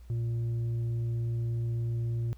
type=tone with tanh clipping; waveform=sine; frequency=116.54 Hz; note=A#2; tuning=in tune; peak=-29 dBFS; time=0.1-2.33 s; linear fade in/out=0 ms; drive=4 dB; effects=added 60 Hz sine -47 dBFS peak until 2.37 s + pink hiss -66 dBFS RMS until 2.37 s